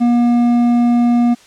triangle tone with hard clipping, 239.3 Hz, A#3, 46 cents sharp, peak -11 dBFS, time 0-1.35 s, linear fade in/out 20 ms, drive 10 dB, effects white hiss -45 dBFS RMS until 1.46 s + low-pass 7000 Hz 12 dB/octave

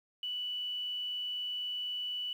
sine tone with quantisation, 2964 Hz, F#7, 2 cents sharp, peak -34 dBFS, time 0.23-2.33 s, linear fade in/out 2 ms, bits 10, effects none

